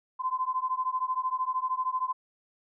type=beating tone pair; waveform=sine; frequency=1021 / 1034 Hz; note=C6 / C6; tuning=-43 / -21 cents; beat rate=13 Hz; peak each=-30 dBFS; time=0.19-2.13 s; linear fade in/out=20 ms; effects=none